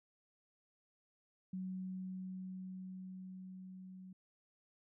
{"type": "tone with level ramp", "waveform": "sine", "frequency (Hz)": 186.4, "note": "F#3", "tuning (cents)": 13, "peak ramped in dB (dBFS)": [-39, -50], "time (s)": [1.53, 4.13], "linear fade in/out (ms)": 5, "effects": []}